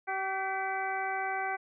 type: harmonic tone with a mistuned harmonic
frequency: 383.7 Hz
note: G4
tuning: 37 cents flat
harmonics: 1 / 2 / 3 / 4 / 5 / 6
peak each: -41 / -33 / -41 / -37 / -39 / -42 dBFS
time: 0.07-1.57 s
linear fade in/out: 20 ms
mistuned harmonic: 5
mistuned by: +66 cents
effects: none